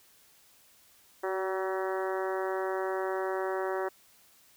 harmonic tone with a mistuned harmonic, 190 Hz, F#3, 46 cents sharp, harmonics 2 / 3 / 4 / 5 / 6 / 7 / 8 / 9 / 10, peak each -32 / -36 / -38 / -40 / -42 / -43 / -44 / -45 / -46 dBFS, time 1.23-3.89 s, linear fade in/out 10 ms, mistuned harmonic 2, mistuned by -15 cents, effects white hiss -61 dBFS RMS until 4.56 s

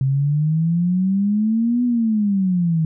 sine exponential two-way sweep, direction up then down, 131.8 to 247.4 to 157.1 Hz, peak -15 dBFS, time 0.01-2.85 s, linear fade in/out 2 ms, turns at 1.84 s, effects none

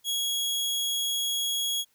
sawtooth tone, 3322 Hz, G#7, in tune, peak -23 dBFS, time 0.04-1.85 s, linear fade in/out 50 ms, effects white hiss -68 dBFS RMS until 1.94 s

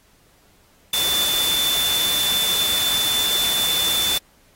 sine tone in noise, 3525 Hz, A7, 2 cents sharp, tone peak -19 dBFS, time 0.93-4.18 s, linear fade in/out 5 ms, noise white, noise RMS -24 dBFS, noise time 0.93-4.18 s, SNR +2 dB, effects pink hiss -57 dBFS RMS until 4.55 s + AAC 48 kbps

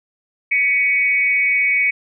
sine tone with amplitude modulation, 2242 Hz, C#7, 19 cents sharp, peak -10 dBFS, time 0.51-1.91 s, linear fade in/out 10 ms, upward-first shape sine, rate 276 Hz, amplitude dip 75%, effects none

